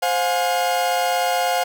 40% pulse chord, F minor, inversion second, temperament equal with one note detuned, 523.3 / 714 / 830.6 Hz, C5 / F5 / Ab5, 0 / +38 / 0 cents, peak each -24 / -19 / -25 dBFS, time 0.02-1.64 s, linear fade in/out 10 ms, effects none

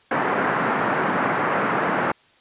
white band-pass noise, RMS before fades -22 dBFS, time 0.11-2.12 s, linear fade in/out 5 ms, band 140 to 1600 Hz, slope 24 dB/octave, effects white hiss -56 dBFS RMS until 2.4 s + resampled to 8000 Hz

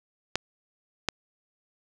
clicks, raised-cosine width 0.2 ms, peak -7 dBFS, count 2, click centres 0.356 / 1.087 s, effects none

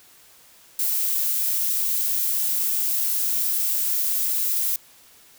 violet noise, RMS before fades -23 dBFS, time 0.79-4.76 s, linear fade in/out 2 ms, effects white hiss -52 dBFS RMS until 5.38 s

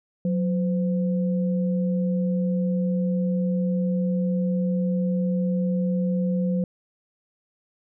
sine tone pair together, 182.17 / 512 Hz, F#3 / C5, -27 / -38 cents, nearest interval octave + tritone, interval 1789 cents, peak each -21 / -30 dBFS, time 0.25-6.64 s, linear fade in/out 2 ms, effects none

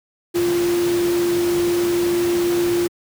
sine tone in noise, 347.6 Hz, F4, 8 cents flat, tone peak -16 dBFS, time 0.34-2.88 s, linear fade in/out 20 ms, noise pink, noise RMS -28 dBFS, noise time 0.34-2.88 s, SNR +9 dB, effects high-pass 100 Hz 12 dB/octave

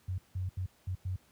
sine tone bursts at uneven times, 92.5 Hz, F#2, in tune, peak -31 dBFS, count 5, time 0.08-0.18 / 0.35-0.49 / 0.57-0.66 / 0.87-0.95 / 1.05-1.16 s, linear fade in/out 5 ms, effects pink hiss -66 dBFS RMS until 1.31 s + high-pass 60 Hz 12 dB/octave

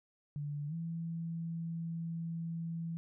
sine tone with pitch glide, 146.2 to 166.01 Hz, D3 to E3, -7 to +13 cents, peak -36 dBFS, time 0.36-2.97 s, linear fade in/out 0 ms, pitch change +220 cents, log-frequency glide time 0.68-0.74 s, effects none

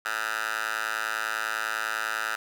10% pulse tone with high-pass filter, 110 Hz, A2, in tune, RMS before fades -30 dBFS, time 0.05-2.36 s, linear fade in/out 5 ms, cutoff 1300 Hz, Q 4.2, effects none

